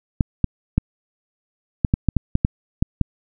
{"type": "clicks", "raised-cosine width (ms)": 5, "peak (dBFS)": -3, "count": 11, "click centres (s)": [0.208, 0.443, 0.78, 1.848, 1.939, 2.087, 2.167, 2.354, 2.449, 2.825, 3.013], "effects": []}